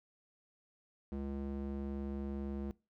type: tone with band-pass filter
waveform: square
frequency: 69 Hz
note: C#2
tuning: 7 cents flat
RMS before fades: -40 dBFS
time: 1.12-2.71 s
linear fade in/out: 0 ms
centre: 250 Hz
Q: 1.3
effects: noise-tail reverb RT60 0.3 s tail -22 dB re dry